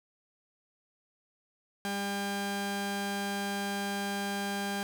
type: tone pair together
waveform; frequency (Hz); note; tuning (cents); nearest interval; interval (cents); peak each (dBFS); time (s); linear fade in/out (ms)
sawtooth; 200 / 800; G3 / G5; +35 / +35; 2 octaves; 2400; -30 / -30; 1.85-4.83; 0
effects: none